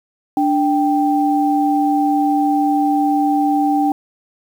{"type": "tone pair together", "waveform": "sine", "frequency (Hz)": [293.7, 784.1], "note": ["D4", "G5"], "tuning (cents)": [0, 0], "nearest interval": "octave + perfect fourth", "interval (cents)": 1700, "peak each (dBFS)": [-15, -16], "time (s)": [0.37, 3.92], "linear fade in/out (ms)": 2, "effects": ["7-bit"]}